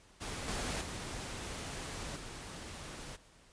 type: noise with level steps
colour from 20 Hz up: pink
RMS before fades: -41 / -37 / -42 / -46 dBFS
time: 0.2-3.17 s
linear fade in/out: 20 ms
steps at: 0.48 / 0.81 / 2.16 s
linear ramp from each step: 2 ms
effects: pink hiss -62 dBFS RMS until 3.52 s + resampled to 22050 Hz